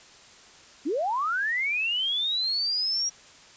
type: linear sweep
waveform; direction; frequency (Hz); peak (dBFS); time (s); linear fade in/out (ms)
sine; up; 249.6 to 5710; -24; 0.85-3.1; 20
effects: white hiss -51 dBFS RMS until 3.56 s + resampled to 16000 Hz